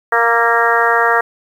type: harmonic tone with a mistuned harmonic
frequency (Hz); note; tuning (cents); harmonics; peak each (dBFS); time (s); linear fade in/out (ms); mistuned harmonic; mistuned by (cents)
233.1; A#3; 0; 2 / 3 / 4 / 5 / 6 / 7 / 8; -18 / -18 / -18 / -18 / -18 / -18 / -18; 0.12-1.21; 5; 6; -27
effects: 7-bit